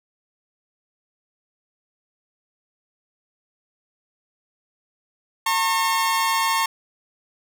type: tone pair together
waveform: sawtooth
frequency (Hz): 907.3 / 1086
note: A#5 / C#6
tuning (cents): -47 / -36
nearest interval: minor third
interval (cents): 311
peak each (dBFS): -18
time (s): 5.46-6.66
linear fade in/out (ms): 5
effects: none